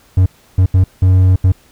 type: tone bursts at uneven times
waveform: triangle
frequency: 92.9 Hz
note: F#2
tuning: 7 cents sharp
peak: -4 dBFS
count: 5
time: 0.17-0.26 / 0.58-0.66 / 0.74-0.84 / 1.02-1.36 / 1.44-1.52 s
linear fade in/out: 5 ms
effects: pink hiss -49 dBFS RMS until 1.71 s